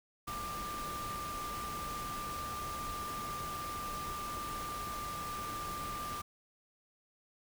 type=tone in noise; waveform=sine; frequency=1189 Hz; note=D6; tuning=21 cents sharp; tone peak=-39 dBFS; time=0.27-6.22 s; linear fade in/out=10 ms; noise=pink; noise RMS=-44 dBFS; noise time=0.27-6.22 s; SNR=+2 dB; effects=none